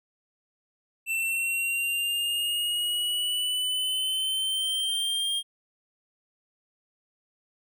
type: linear sweep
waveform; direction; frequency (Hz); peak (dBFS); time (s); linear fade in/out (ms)
square; up; 2673 to 3221; -26; 1.06-5.43; 50
effects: none